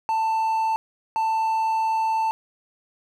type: tone pair in turn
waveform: triangle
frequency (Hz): 888 / 888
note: A5 / A5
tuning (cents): +16 / +16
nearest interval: unison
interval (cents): 0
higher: neither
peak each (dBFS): -18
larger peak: neither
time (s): 0.09-0.76 / 1.16-2.31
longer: second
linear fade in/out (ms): 0
effects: none